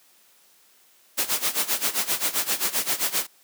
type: noise with tremolo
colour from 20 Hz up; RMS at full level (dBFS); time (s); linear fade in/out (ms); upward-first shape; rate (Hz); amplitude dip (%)
white; -22; 1.17-3.27; 20; sine; 7.6; 85
effects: white hiss -58 dBFS RMS until 3.43 s + high-pass 200 Hz 12 dB/octave